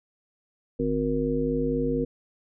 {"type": "harmonic tone with a mistuned harmonic", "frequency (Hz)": 52.1, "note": "G#1", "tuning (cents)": 6, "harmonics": [1, 3, 5, 7, 9], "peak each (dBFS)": [-33, -32, -27, -33, -27], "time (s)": [0.79, 2.05], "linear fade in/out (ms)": 10, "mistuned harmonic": 1, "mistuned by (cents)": -16, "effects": []}